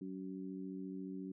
harmonic tone, 94.4 Hz, F#2, 35 cents sharp, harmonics 2 / 3 / 4, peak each -45 / -45 / -51 dBFS, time 0.01-1.32 s, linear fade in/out 5 ms, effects none

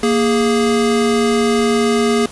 square tone pair together, 233.1 / 413.7 Hz, A#3 / G#4, 0 / -7 cents, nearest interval minor seventh, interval 993 cents, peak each -16 dBFS, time 0.03-2.26 s, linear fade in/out 2 ms, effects pink hiss -36 dBFS RMS until 2.31 s + resampled to 24000 Hz

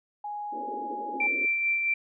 sine tone, 830.6 Hz, G#5, in tune, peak -32 dBFS, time 0.24-1.27 s, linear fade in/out 5 ms
pink band-pass noise, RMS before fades -40 dBFS, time 0.52-1.46 s, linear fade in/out 10 ms, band 230 to 570 Hz, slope 96 dB/octave
sine tone with tremolo, 2349 Hz, D7, in tune, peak -22 dBFS, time 1.2-1.94 s, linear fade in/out 5 ms, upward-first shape sine, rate 4.5 Hz, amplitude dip 35%
effects none

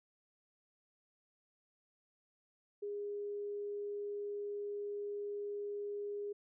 sine tone, 409.6 Hz, G#4, 24 cents flat, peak -38 dBFS, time 2.82-6.33 s, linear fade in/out 10 ms, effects none

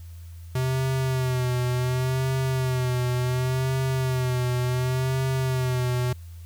square tone with vibrato, 128.1 Hz, C3, 36 cents flat, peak -23 dBFS, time 0.55-6.13 s, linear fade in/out 5 ms, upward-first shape sine, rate 0.69 Hz, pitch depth 53 cents each way, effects added 84 Hz sine -38 dBFS peak until 6.45 s + white hiss -57 dBFS RMS until 6.45 s

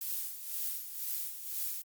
violet noise with tremolo, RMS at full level -35 dBFS, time 0.01-1.82 s, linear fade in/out 2 ms, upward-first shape sine, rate 2 Hz, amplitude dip 65%, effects Opus 48 kbps

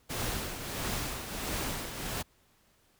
pink noise with tremolo, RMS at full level -33 dBFS, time 0.09-2.23 s, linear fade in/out 20 ms, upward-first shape triangle, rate 1.5 Hz, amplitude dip 60%, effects pink hiss -67 dBFS RMS until 2.99 s

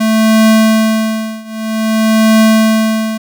square tone with tremolo, 220 Hz, A3, in tune, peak -5 dBFS, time 0-3.18 s, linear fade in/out 10 ms, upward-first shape triangle, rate 0.52 Hz, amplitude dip 95%, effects none

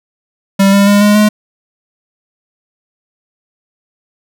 square tone with pitch steps, 196 / 199.66 / 203.4 / 207.2 / 211 Hz, G3 / G3 / G#3 / G#3 / G#3, 0 / +32 / -36 / -4 / +28 cents, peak -6 dBFS, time 0.59-1.29 s, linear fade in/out 10 ms, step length 140 ms, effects none

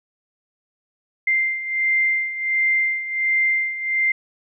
sine beating tone pair, 2091 / 2092.4 Hz, C7 / C7, -2 / -1 cents, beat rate 1.4 Hz, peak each -24 / -19 dBFS, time 1.27-4.12 s, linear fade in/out 5 ms, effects none

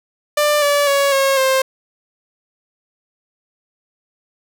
sawtooth tone with pitch steps, 593 / 576.1 / 559.7 / 543.8 / 528.3 Hz, D5 / D5 / C#5 / C#5 / C5, +17 / -33 / +17 / -33 / +17 cents, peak -9 dBFS, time 0.37-1.62 s, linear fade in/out 5 ms, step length 250 ms, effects none

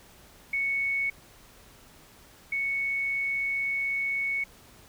sine tone pair in turn, 2216 / 2216 Hz, C#7 / C#7, -1 / -1 cents, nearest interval unison, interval 0 cents, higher neither, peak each -25 / -26 dBFS, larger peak first, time 0.53-1.1 / 2.52-4.44 s, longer second, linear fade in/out 5 ms, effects pink hiss -54 dBFS RMS until 4.88 s

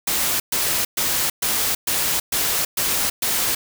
white noise bursts, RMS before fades -21 dBFS, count 8, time 0.07-3.55 s, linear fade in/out 5 ms, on 330 ms, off 120 ms, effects none

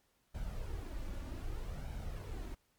brown noise with flanger, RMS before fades -41 dBFS, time 0.34-2.55 s, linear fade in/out 10 ms, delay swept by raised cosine 1.3 to 3.5 ms, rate 0.63 Hz, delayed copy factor +0.5, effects pink hiss -75 dBFS RMS until 2.78 s + MP3 96 kbps

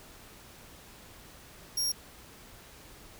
sawtooth tone, 5588 Hz, F8, in tune, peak -25 dBFS, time 1.77-1.92 s, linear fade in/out 5 ms, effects pink hiss -52 dBFS RMS until 3.19 s

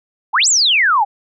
sine exponential two-way sweep, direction up then down, 763 to 8040 to 763 Hz, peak -10 dBFS, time 0.33-1.05 s, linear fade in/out 20 ms, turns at 0.48 s, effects none

